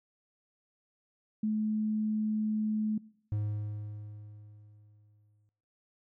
sine tone, 215.1 Hz, A3, 39 cents flat, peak -27 dBFS, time 1.43-2.98 s, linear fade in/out 5 ms
triangle tone with exponential decay, 105 Hz, G#2, 19 cents sharp, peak -26 dBFS, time 3.32-5.49 s, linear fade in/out 0 ms, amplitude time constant 470 ms
effects noise-tail reverb RT60 0.7 s tail -23 dB re dry

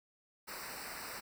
pink noise with comb filter, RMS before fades -45 dBFS, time 0.47-1.21 s, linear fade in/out 20 ms, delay 0.3 ms, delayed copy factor -0.85, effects none

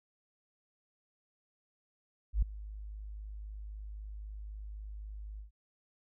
sine tone with ADSR envelope, 51.91 Hz, G#1, in tune, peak -22 dBFS, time 2.33-5.51 s, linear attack 93 ms, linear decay 4 ms, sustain -19 dB, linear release 120 ms, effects none

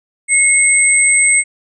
sine tone pair together, 2175 / 8206 Hz, C#7 / C9, -33 / -35 cents, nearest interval octave + major seventh, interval 2298 cents, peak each -11 dBFS, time 0.28-1.44 s, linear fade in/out 50 ms, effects none

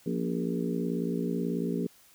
harmonic tone with a mistuned harmonic, 58.27 Hz, A#1, in tune, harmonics 3 / 4 / 5 / 6 / 7 / 8, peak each -32 / -33 / -35 / -41 / -35 / -40 dBFS, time 0.06-1.87 s, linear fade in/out 5 ms, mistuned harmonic 5, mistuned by -43 cents, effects white hiss -59 dBFS RMS until 2.14 s

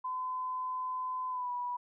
sine tone with pitch glide, 1018 to 979.4 Hz, C6 to B5, -48 to -15 cents, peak -33 dBFS, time 0.04-1.77 s, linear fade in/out 10 ms, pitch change -67 cents, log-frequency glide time 1.29-1.51 s, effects none

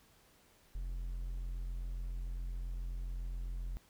triangle tone, 43.65 Hz, F1, in tune, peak -35 dBFS, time 0.75-3.77 s, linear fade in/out 0 ms, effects pink hiss -66 dBFS RMS until 3.89 s

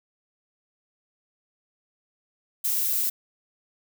violet noise, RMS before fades -25 dBFS, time 2.64-3.1 s, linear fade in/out 10 ms, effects none

